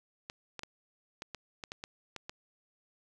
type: clicks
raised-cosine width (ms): 0.2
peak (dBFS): -23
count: 10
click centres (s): 0.299 / 0.593 / 0.634 / 1.221 / 1.347 / 1.638 / 1.719 / 1.839 / 2.163 / 2.295
effects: none